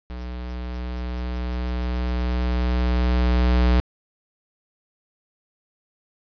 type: tone with level ramp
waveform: square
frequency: 61.3 Hz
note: B1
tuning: 12 cents flat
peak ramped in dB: -31 to -15 dBFS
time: 0.1-3.8 s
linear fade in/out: 0 ms
effects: resampled to 11025 Hz + 9-bit